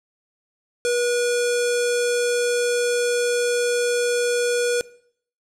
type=tone with low-pass filter; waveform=square; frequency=483.6 Hz; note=B4; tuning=36 cents flat; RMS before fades=-21 dBFS; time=0.85-4.81 s; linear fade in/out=0 ms; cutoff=8600 Hz; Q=2.2; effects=noise-tail reverb RT60 0.6 s tail -20 dB re dry